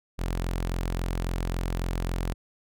sawtooth tone, 43.65 Hz, F1, in tune, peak -23 dBFS, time 0.18-2.34 s, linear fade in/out 20 ms, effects none

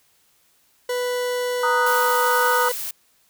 40% pulse tone, 493.9 Hz, B4, in tune, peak -21 dBFS, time 0.89-2.72 s, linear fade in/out 5 ms
sine chord, D# minor, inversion second, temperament equal, 932.3 / 1244.5 / 1480 Hz, A#5 / D#6 / F#6, 0 / 0 / 0 cents, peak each -22 / -22 / -23 dBFS, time 1.63-2.69 s, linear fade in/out 5 ms
blue noise, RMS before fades -29 dBFS, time 1.86-2.91 s, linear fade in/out 5 ms
effects white hiss -61 dBFS RMS until 3.29 s

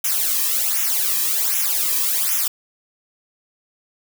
blue noise with flanger, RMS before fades -20 dBFS, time 0.04-2.48 s, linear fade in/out 5 ms, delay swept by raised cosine 0.22 to 1.42 ms, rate 1.3 Hz, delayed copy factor -0.85, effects none

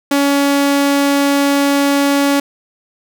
sawtooth tone, 281.6 Hz, C#4, 27 cents sharp, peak -7 dBFS, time 0.11-2.4 s, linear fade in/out 5 ms, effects none

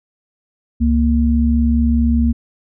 sine tone pair together, 69.4 / 233.4 Hz, C#2 / A#3, +3 / +2 cents, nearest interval octave + major sixth, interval 2099 cents, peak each -14 dBFS, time 0.8-2.33 s, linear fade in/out 20 ms, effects none

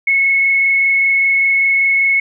sine tone with frequency modulation, 2191 Hz, C#7, 21 cents flat, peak -10 dBFS, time 0.07-2.2 s, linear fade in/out 5 ms, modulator 25.1 Hz, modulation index 0.74, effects none

